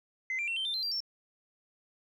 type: tone with pitch steps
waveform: sine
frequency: 2057 / 2363 / 2714 / 3118 / 3581 / 4114 / 4726 / 5428 Hz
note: C7 / D7 / E7 / G7 / A7 / C8 / D8 / E8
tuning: -30 / +10 / +50 / -10 / +30 / -30 / +10 / +50 cents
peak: -29 dBFS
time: 0.3-1.004 s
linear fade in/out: 2 ms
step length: 88 ms
effects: tanh soft clip ceiling -28 dBFS